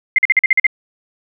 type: tone bursts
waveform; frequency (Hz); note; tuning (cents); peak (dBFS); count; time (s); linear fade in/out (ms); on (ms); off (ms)
sine; 2093; C7; 0; -7; 8; 0.16-0.667; 2; 24; 45
effects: none